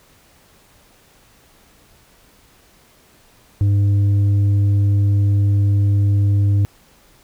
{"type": "tone with tanh clipping", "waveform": "triangle", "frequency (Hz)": 100.6, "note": "G2", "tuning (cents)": 45, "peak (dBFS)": -13, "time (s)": [3.61, 6.65], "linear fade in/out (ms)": 0, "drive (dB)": 9, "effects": ["pink hiss -52 dBFS RMS until 7.23 s"]}